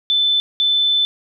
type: tone pair in turn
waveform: sine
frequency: 3520 / 3520 Hz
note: A7 / A7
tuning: 0 / 0 cents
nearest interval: unison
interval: 0 cents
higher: neither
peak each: -13 dBFS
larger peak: neither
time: 0.1-0.4 / 0.6-1.05 s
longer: second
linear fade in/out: 0 ms
effects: none